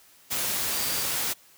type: tone in noise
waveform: sine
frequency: 4699 Hz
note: D8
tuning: in tune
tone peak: -36 dBFS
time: 0.72-1.05 s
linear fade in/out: 20 ms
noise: white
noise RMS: -28 dBFS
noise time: 0.3-1.34 s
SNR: -11 dB
effects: white hiss -56 dBFS RMS until 1.57 s + high-pass 60 Hz 12 dB/octave